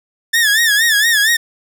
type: tone with vibrato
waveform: sawtooth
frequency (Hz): 1760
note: A6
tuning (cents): 0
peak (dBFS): -7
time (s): 0.33-1.37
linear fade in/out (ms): 10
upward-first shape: sine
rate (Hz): 4.3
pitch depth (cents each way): 120
effects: none